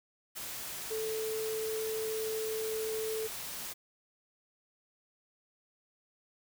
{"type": "tone in noise", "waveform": "sine", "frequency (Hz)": 439.1, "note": "A4", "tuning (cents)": -4, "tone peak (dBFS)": -33, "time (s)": [0.9, 3.28], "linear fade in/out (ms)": 20, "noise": "white", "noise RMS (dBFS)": -41, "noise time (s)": [0.35, 3.74], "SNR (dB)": 5, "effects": []}